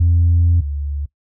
sine tone pair in turn, 85.3 / 71.73 Hz, F2 / D2, -40 / -40 cents, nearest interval minor third, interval 300 cents, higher first, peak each -9 / -20 dBFS, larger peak first, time 0-0.61 / 0.61-1.06 s, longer first, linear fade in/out 10 ms, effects noise-tail reverb RT60 0.1 s tail -19 dB re dry + tanh soft clip ceiling -7 dBFS

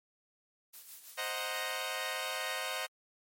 blue noise with tremolo, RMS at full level -48 dBFS, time 0.73-1.72 s, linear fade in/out 10 ms, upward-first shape sine, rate 6.2 Hz, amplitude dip 50%
10% pulse chord, C half-diminished seventh, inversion none, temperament equal, 523.3 / 622.3 / 740 / 932.3 Hz, C5 / Eb5 / Gb5 / Bb5, 0 / 0 / 0 / 0 cents, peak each -31 / -31 / -32 / -35 dBFS, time 1.17-2.87 s, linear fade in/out 20 ms
effects MP3 64 kbps

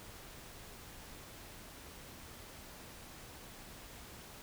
silence, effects pink hiss -52 dBFS RMS until 4.42 s

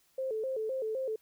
sine tone with vibrato, 480 Hz, B4, 49 cents flat, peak -31 dBFS, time 0.18-1.16 s, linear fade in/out 5 ms, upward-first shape square, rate 3.9 Hz, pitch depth 160 cents each way, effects white hiss -69 dBFS RMS until 1.21 s

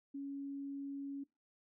sine tone, 278.5 Hz, C#4, 8 cents sharp, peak -40 dBFS, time 0.14-1.24 s, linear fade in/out 10 ms, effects noise-tail reverb RT60 0.2 s tail -19 dB re dry

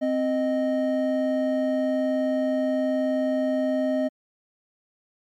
triangle tone pair together, 261.1 / 620 Hz, C4 / D#5, -3 / -6 cents, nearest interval octave + minor third, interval 1497 cents, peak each -22 dBFS, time 0.01-4.09 s, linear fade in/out 20 ms, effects MP3 96 kbps

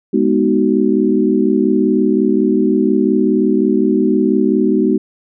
sine chord, G# minor seventh, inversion none, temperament equal with one note detuned, 207.7 / 246.9 / 311.1 / 376.7 Hz, G#3 / B3 / D#4 / F#4, 0 / 0 / 0 / +31 cents, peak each -16 dBFS, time 0.13-4.98 s, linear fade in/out 10 ms, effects none

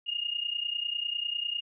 sine tone pair together, 2827 / 2857 Hz, F7 / F7, +20 / +39 cents, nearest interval unison, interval 19 cents, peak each -33 / -32 dBFS, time 0.06-1.61 s, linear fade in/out 20 ms, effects none

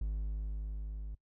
triangle tone with level ramp, 51.91 Hz, G#1, in tune, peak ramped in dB -30 to -37 dBFS, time 0.01-1.15 s, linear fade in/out 5 ms, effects noise-tail reverb RT60 0.1 s tail -23 dB re dry

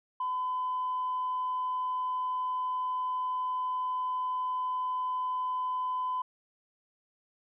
sine tone, 1011 Hz, B5, 40 cents sharp, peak -28 dBFS, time 0.2-6.22 s, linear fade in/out 5 ms, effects tanh soft clip ceiling -25 dBFS

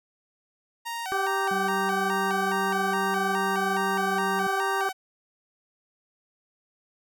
sawtooth tone with vibrato, 840 Hz, G#5, 19 cents sharp, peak -27 dBFS, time 0.85-4.93 s, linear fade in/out 20 ms, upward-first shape square, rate 2.4 Hz, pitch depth 180 cents each way
harmonic tone, 390 Hz, G4, 9 cents flat, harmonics 1 / 2 / 3 / 4, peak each -30 / -30 / -30 / -30 dBFS, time 1.12-4.89 s, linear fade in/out 0 ms
sine tone with pitch glide, 192.1 to 190.66 Hz, G3 to G3, -35 to -48 cents, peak -32 dBFS, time 1.51-4.47 s, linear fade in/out 2 ms, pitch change -13 cents, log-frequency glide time 3.94-4.24 s
effects none

